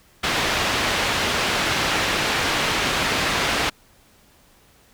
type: low-pass noise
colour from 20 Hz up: white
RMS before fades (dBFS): -22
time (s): 0.23-3.7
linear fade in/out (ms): 10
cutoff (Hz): 3100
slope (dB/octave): 12
effects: pink hiss -55 dBFS RMS until 4.93 s